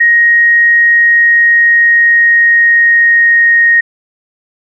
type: tone with pitch glide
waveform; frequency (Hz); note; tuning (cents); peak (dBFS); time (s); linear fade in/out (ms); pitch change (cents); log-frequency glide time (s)
sine; 1877 to 1865.1; A#6 to A#6; +11 to 0; -4; 0-3.81; 10; -11; 0.8-3.55
effects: none